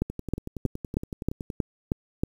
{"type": "two click trains", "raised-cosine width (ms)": 3, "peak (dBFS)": [-11, -20], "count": [8, 16], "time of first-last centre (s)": [[0.02, 2.235], [0.1, 1.502]], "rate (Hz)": [3.16, 10.7], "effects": ["8-bit"]}